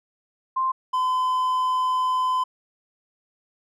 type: tone pair in turn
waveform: sine / triangle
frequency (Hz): 1046.5 / 1019.1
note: C6 / C6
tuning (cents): 0 / -46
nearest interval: unison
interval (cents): 46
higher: first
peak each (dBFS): -20 / -18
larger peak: second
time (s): 0.56-0.72 / 0.93-2.44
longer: second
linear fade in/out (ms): 10
effects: none